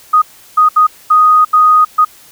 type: tone bursts at uneven times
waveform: sine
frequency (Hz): 1244.5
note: D#6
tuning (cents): 0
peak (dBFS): -4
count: 6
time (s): 0.13-0.22 / 0.57-0.69 / 0.76-0.87 / 1.1-1.45 / 1.53-1.85 / 1.98-2.05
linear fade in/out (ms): 10
effects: white hiss -41 dBFS RMS until 2.31 s